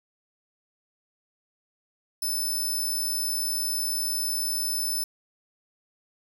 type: tone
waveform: 10% pulse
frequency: 5274 Hz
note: E8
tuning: in tune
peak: -20 dBFS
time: 2.22-5.04 s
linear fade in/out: 5 ms
effects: none